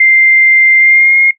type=tone with pitch glide; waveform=sine; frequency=2093 to 2141 Hz; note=C7 to C7; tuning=0 to +39 cents; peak=-4 dBFS; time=0-1.31 s; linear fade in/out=5 ms; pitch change=+39 cents; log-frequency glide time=0.79-1.17 s; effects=noise-tail reverb RT60 0.1 s tail -17 dB re dry